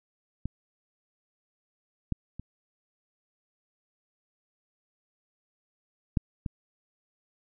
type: clicks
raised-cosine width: 5 ms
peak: -19 / -15 / -26 / -11 / -19 dBFS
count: 5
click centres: 0.456 / 2.123 / 2.396 / 6.172 / 6.462 s
effects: none